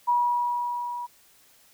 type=tone with level ramp; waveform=sine; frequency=966 Hz; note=B5; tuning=39 cents flat; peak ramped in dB=-18 to -31 dBFS; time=0.07-1.07 s; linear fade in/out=20 ms; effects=white hiss -58 dBFS RMS until 1.73 s